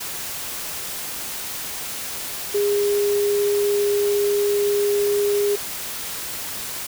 sine tone in noise, 408.8 Hz, G#4, 27 cents flat, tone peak -17 dBFS, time 2.54-5.56 s, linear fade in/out 10 ms, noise white, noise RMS -30 dBFS, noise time 0-6.87 s, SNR +10 dB, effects none

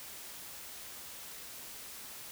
silence, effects white hiss -47 dBFS RMS until 2.31 s

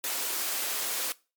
white high-pass noise, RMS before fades -31 dBFS, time 0.04-1.12 s, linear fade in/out 0 ms, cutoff 290 Hz, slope 24 dB/octave, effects noise-tail reverb RT60 0.3 s tail -21 dB re dry + MP3 96 kbps

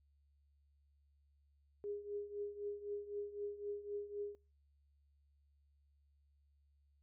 sine tone with tremolo, 410 Hz, G#4, 22 cents flat, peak -38 dBFS, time 1.84-4.35 s, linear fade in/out 0 ms, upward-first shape triangle, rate 3.9 Hz, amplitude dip 85%, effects noise-tail reverb RT60 0.4 s tail -26 dB re dry + added 71 Hz sine -70 dBFS peak until 7.02 s

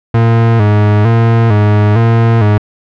40% pulse tone with vibrato, 109.6 Hz, A2, 6 cents flat, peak -5 dBFS, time 0.14-2.58 s, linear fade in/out 5 ms, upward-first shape square, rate 1.1 Hz, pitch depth 83 cents each way, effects low-pass 2000 Hz 12 dB/octave

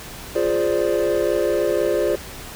triangle chord, D half-diminished seventh, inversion first, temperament equal, 349.2 / 415.3 / 523.3 / 587.3 Hz, F4 / Ab4 / C5 / D5, 0 / 0 / 0 / 0 cents, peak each -21 dBFS, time 0.35-2.16 s, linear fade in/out 10 ms, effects pink hiss -36 dBFS RMS until 2.55 s

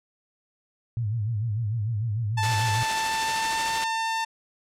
sine tone with vibrato, 110 Hz, A2, in tune, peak -24 dBFS, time 0.97-2.83 s, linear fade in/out 0 ms, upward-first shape sine, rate 6.7 Hz, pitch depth 140 cents each way
sawtooth tone with pitch glide, 880 to 898.5 Hz, A5 to A5, 0 to +36 cents, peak -21 dBFS, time 2.37-4.25 s, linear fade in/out 10 ms, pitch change +36 cents, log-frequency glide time 2.69-3.82 s
white noise with tremolo, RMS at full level -28 dBFS, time 2.43-3.84 s, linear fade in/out 0 ms, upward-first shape sine, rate 13 Hz, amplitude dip 30%
effects low-pass 7000 Hz 12 dB/octave

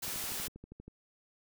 white noise, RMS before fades -38 dBFS, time 0.02-0.48 s, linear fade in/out 10 ms
click train, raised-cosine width 3 ms, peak -35 dBFS, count 11, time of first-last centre 0.08-0.88 s, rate 12.5 Hz
effects none

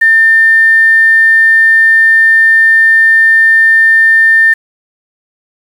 sine tone with quantisation, 1800 Hz, A6, 39 cents sharp, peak -3 dBFS, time 0.01-4.54 s, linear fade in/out 10 ms, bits 5, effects none

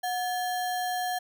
sine tone with sample-and-hold, 730 Hz, F#5, 24 cents flat, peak -27 dBFS, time 0.03-1.19 s, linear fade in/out 10 ms, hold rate 2450 Hz, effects none

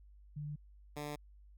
sine / 10% pulse tone pair in turn, 148.2 / 147.58 Hz, D3 / D3, +16 / +9 cents, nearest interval unison, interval 7 cents, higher first, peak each -39 / -32 dBFS, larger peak second, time 0.36-0.56 / 0.96-1.16 s, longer neither, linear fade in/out 10 ms, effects added 50 Hz sine -56 dBFS peak until 1.57 s

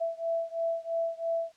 sine beating tone pair, 663 / 666 Hz, E5 / E5, +10 / +18 cents, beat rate 3 Hz, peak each -31 / -32 dBFS, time 0-1.52 s, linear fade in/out 20 ms, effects white hiss -64 dBFS RMS until 1.56 s + low-pass 6000 Hz 12 dB/octave

